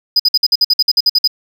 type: tone bursts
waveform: triangle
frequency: 4978 Hz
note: D#8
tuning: in tune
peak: -6 dBFS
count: 13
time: 0.16-1.276 s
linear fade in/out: 5 ms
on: 36 ms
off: 54 ms
effects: none